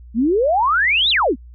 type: exponential two-way sweep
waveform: sine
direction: up then down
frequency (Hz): 210.1 to 4044 to 210.1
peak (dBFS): -13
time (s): 0.14-1.36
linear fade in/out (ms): 50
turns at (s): 1.1
effects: added 60 Hz sine -37 dBFS peak until 1.54 s